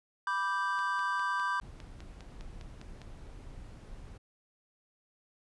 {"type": "chord", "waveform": "triangle", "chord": "G major", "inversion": "first", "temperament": "equal", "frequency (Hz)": [987.8, 1174.7, 1568], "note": ["B5", "D6", "G6"], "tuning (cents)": [0, 0, 0], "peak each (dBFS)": -32, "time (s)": [0.27, 1.6], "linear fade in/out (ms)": 2}
{"type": "click train", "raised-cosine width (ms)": 0.2, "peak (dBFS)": -32, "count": 12, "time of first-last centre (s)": [0.79, 3.017], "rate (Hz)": 4.94}
{"type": "noise", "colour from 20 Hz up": "brown", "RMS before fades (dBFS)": -47, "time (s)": [1.61, 4.18], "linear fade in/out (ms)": 10}
{"effects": ["resampled to 24000 Hz"]}